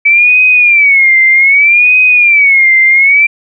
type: tone with vibrato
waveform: sine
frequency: 2289 Hz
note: D7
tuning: 45 cents flat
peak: -3 dBFS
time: 0.05-3.27 s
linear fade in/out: 10 ms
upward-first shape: sine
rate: 0.64 Hz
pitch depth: 160 cents each way
effects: none